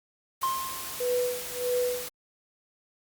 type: noise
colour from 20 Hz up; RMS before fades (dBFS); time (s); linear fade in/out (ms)
white; -37; 0.41-2.09; 10
type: tone with exponential decay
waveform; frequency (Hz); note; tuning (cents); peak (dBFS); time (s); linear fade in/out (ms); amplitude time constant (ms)
triangle; 1058; C6; +19; -21; 0.43-1.22; 2; 170
type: tone with tremolo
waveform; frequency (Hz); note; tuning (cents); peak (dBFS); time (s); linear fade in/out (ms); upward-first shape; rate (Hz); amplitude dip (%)
sine; 493.9; B4; 0; -23; 1-2.09; 5; sine; 1.6; 95
effects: Opus 48 kbps